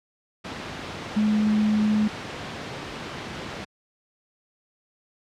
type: tone in noise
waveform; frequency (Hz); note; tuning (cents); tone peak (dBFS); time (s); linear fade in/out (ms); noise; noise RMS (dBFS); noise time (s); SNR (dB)
sine; 212.7; G#3; +42; -18; 1.16-2.08; 10; pink; -33; 0.44-3.65; +12
effects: high-pass 100 Hz 12 dB/octave + low-pass 4000 Hz 12 dB/octave